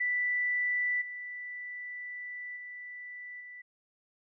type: tone with level steps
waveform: sine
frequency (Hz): 1975.5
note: B6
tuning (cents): 0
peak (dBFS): -27 / -38 / -41 / -44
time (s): 0-3.62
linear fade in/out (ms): 10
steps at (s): 1.01 / 2.56 / 3.4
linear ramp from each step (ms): 10
effects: none

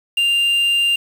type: tone with quantisation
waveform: triangle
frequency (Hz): 2794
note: F7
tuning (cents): 0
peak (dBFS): -12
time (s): 0.17-0.96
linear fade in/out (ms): 5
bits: 6
effects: none

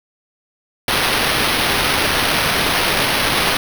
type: noise with sample-and-hold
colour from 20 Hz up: blue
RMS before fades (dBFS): -17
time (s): 0.88-3.57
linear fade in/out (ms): 2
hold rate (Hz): 7350
effects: none

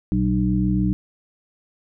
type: harmonic tone with a mistuned harmonic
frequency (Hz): 60.5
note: B1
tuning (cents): -35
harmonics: 1 / 2 / 3 / 5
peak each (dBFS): -25 / -24 / -20 / -24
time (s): 0.12-0.93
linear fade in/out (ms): 0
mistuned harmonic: 3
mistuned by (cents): +65
effects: none

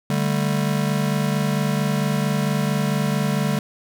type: chord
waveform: square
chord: D suspended fourth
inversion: none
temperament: just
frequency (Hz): 146.83 / 195.78 / 220.2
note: D3 / G3 / A3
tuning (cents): 0 / -2 / +2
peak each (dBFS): -23 / -24 / -27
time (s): 0.1-3.59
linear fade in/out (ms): 2
effects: none

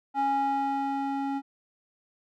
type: tone with band-pass filter sweep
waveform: square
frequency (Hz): 275.6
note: C#4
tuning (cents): -10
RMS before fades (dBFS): -28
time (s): 0.14-1.42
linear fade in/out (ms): 50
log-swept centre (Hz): 860 to 550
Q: 3.5
effects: none

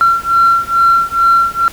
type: beating tone pair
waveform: sine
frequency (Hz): 1362 / 1364.3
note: F6 / F6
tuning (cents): -44 / -41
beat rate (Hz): 2.3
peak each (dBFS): -10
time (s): 0.01-1.68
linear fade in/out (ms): 0
effects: tanh soft clip ceiling -2 dBFS + pink hiss -33 dBFS RMS until 1.72 s

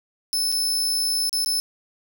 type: tone with dropouts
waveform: sawtooth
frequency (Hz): 5260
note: E8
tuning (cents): -5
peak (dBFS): -18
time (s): 0.33-1.6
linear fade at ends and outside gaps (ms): 0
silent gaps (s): 0.518-0.524 / 1.294-1.329 / 1.447-1.46
effects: none

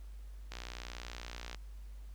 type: click train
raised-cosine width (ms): 0.2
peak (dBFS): -26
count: 63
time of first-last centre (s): 0.52-1.546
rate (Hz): 60.4
effects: added 50 Hz sine -45 dBFS peak until 2.14 s + pink hiss -67 dBFS RMS until 2.14 s

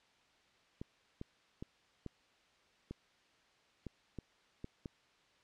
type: clicks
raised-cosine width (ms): 3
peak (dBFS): -30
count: 9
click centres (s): 0.815 / 1.214 / 1.625 / 2.063 / 2.91 / 3.867 / 4.187 / 4.644 / 4.858
effects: white hiss -69 dBFS RMS until 5.43 s + low-pass 4000 Hz 12 dB/octave

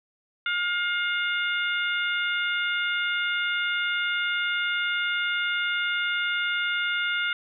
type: harmonic tone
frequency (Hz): 710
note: F5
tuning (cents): +28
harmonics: 2 / 3 / 4 / 5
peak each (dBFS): -26 / -30 / -32 / -34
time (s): 0.46-7.33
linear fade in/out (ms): 2
effects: none

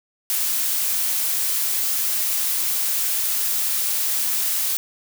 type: noise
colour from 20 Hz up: blue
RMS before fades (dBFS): -22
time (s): 0.3-4.77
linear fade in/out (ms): 0
effects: none

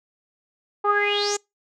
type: tone with low-pass filter sweep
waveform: sawtooth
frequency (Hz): 410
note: G#4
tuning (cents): -22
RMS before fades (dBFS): -22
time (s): 0.84-1.37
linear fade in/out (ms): 10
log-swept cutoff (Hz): 1000 to 7400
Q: 9.9
effects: noise-tail reverb RT60 0.2 s tail -26 dB re dry

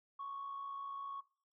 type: tone with amplitude modulation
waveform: sine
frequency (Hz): 1108.7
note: C#6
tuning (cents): 0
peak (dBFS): -38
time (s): 0.19-1.21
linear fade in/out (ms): 10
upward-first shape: sine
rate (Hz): 60.1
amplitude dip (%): 50
effects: noise-tail reverb RT60 0.5 s tail -23 dB re dry + tanh soft clip ceiling -37 dBFS

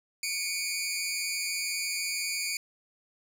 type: tone pair together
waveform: 15% pulse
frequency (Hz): 2248 / 2422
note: C#7 / D#7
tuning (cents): +24 / -47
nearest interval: minor second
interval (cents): 129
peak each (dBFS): -26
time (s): 0.23-2.57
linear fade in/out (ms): 2
effects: none

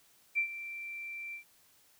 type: tone with ADSR envelope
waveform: sine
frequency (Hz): 2349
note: D7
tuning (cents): 0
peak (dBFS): -25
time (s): 0.35-1.44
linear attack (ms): 31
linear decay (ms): 90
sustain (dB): -14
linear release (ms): 100
effects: white hiss -65 dBFS RMS until 1.99 s

